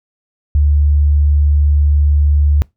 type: tone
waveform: sine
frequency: 73.1 Hz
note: D2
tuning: 7 cents flat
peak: -8 dBFS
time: 0.55-2.62 s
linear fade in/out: 0 ms
effects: noise-tail reverb RT60 0.2 s tail -24 dB re dry